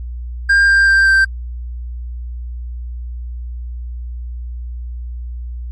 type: tone with pitch steps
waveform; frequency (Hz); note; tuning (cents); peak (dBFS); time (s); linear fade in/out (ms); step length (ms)
triangle; 1600 / 1588.9 / 1578 / 1567.1; G6 / G6 / G6 / G6; +35 / +23 / +11 / -1; -6; 0.49-1.25; 10; 190
effects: added 60 Hz sine -23 dBFS peak until 5.71 s + MP3 48 kbps